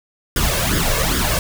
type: noise with flanger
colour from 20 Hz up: pink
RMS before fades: -18 dBFS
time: 0.36-1.39 s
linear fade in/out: 2 ms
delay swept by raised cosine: 0.58 to 1.88 ms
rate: 2.5 Hz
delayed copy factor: +0.7
effects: none